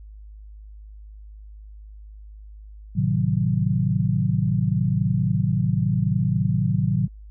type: chord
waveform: sine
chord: A diminished seventh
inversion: none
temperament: equal with one note detuned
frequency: 110 / 130.81 / 154.49 / 185 Hz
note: A2 / C3 / Eb3 / Gb3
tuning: 0 / 0 / -12 / 0 cents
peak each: -24 dBFS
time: 2.95-7.08 s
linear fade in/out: 20 ms
effects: added 52 Hz sine -39 dBFS peak until 7.3 s